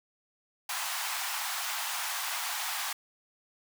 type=high-pass noise; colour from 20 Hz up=pink; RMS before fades=-34 dBFS; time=0.69-2.93 s; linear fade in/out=5 ms; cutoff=760 Hz; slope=48 dB/octave; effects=none